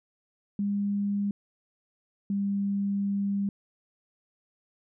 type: tone pair in turn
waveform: sine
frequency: 202.1 / 199.66 Hz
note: G#3 / G3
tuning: -47 / +32 cents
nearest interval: unison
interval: 21 cents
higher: first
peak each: -25 dBFS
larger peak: neither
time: 0.59-1.31 / 2.3-3.49 s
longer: second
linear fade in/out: 2 ms
effects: none